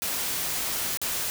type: noise with dropouts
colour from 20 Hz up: white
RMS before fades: -29 dBFS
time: 0.02-1.3 s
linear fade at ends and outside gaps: 0 ms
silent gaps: 0.972-1.016 s
effects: none